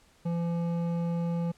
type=tone with hard clipping; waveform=triangle; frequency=170 Hz; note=F3; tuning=46 cents flat; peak=-29 dBFS; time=0.25-1.52 s; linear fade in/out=10 ms; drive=14 dB; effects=pink hiss -62 dBFS RMS until 1.57 s + low-pass 10000 Hz 12 dB/octave